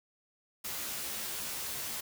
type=noise with comb filter; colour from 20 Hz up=white; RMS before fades=-38 dBFS; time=0.64-2.01 s; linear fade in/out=10 ms; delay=14 ms; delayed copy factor=+0.75; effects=none